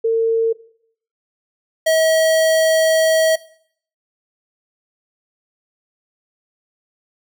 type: tone pair in turn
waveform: sine / square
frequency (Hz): 453.3 / 641.1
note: A#4 / E5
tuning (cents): -48 / -48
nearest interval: tritone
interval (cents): 600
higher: second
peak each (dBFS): -13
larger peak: neither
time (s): 0.04-0.53 / 1.86-3.36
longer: second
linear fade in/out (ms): 10
effects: noise-tail reverb RT60 0.6 s tail -19 dB re dry